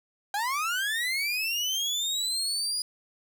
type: linear sweep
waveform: 30% pulse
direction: up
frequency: 784 to 4932 Hz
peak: -24 dBFS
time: 0.34-2.82 s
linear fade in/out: 2 ms
effects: 11-bit